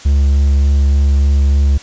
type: tone with vibrato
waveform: triangle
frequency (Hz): 70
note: C#2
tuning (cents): +18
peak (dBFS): -6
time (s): 0.05-1.78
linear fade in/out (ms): 10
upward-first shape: sine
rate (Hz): 3.4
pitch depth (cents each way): 11
effects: white hiss -36 dBFS RMS until 1.82 s + resampled to 16000 Hz